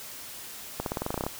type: accelerating click train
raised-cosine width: 1 ms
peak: -15 dBFS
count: 12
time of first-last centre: 0.8-1.265 s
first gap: 62 ms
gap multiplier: 0.92
effects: white hiss -42 dBFS RMS until 1.39 s